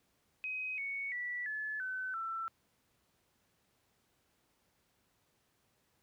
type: tone with pitch steps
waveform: sine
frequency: 2523 / 2222 / 1956.8 / 1723.3 / 1517.6 / 1336.5 Hz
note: D#7 / C#7 / B6 / A6 / F#6 / E6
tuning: +23 / +4 / -16 / -36 / +43 / +23 cents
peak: -36 dBFS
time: 0.44-2.48 s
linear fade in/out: 0 ms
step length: 340 ms
effects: pink hiss -75 dBFS RMS until 6.02 s + high-pass 60 Hz 12 dB/octave